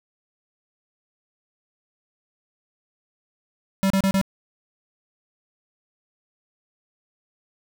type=tone bursts; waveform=square; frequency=193.7 Hz; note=G3; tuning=20 cents flat; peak=-18 dBFS; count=4; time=3.83-4.214 s; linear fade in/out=0 ms; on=72 ms; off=32 ms; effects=none